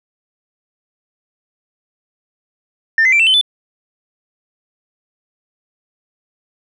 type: tone with pitch steps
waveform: sine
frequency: 1798 / 2053 / 2345 / 2678 / 3059 / 3494 Hz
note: A6 / C7 / D7 / E7 / G7 / A7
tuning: +37 / -33 / -3 / +27 / -43 / -13 cents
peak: -7 dBFS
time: 2.98-3.412 s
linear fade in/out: 2 ms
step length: 72 ms
effects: tanh soft clip ceiling -6 dBFS